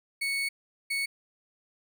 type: tone bursts at uneven times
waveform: 35% pulse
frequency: 2217 Hz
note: C#7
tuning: in tune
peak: -26 dBFS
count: 2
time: 0.21-0.49 / 0.9-1.06 s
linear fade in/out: 10 ms
effects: none